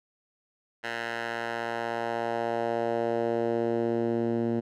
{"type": "tone with band-pass filter sweep", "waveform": "10% pulse", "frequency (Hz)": 116.5, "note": "A#2", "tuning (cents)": -1, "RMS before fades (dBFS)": -29, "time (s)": [0.83, 4.61], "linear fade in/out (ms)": 20, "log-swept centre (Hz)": [1800, 250], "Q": 1.3, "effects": []}